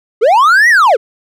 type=linear two-way sweep; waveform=triangle; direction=up then down; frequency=392 to 1975.5 to 392 Hz; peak=-3 dBFS; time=0.21-0.97 s; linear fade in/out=20 ms; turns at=0.69 s; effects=none